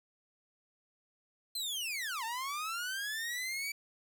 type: linear two-way sweep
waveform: sawtooth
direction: down then up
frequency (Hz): 4186 to 880 to 2307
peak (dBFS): -32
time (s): 1.55-3.72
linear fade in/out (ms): 5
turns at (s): 2.24
effects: 10-bit